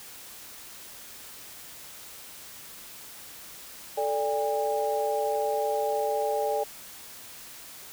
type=tone cluster; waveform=sine; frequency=438.4 / 585 / 809 Hz; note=A4 / D5 / G#5; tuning=-6 / -7 / -46 cents; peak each=-29 dBFS; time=3.97-6.64 s; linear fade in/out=10 ms; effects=white hiss -45 dBFS RMS until 7.92 s